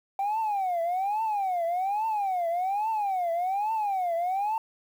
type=tone with vibrato; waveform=sine; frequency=773 Hz; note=G5; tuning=24 cents flat; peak=-23 dBFS; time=0.19-4.58 s; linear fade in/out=2 ms; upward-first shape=triangle; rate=1.2 Hz; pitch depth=270 cents each way; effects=tanh soft clip ceiling -23 dBFS + 9-bit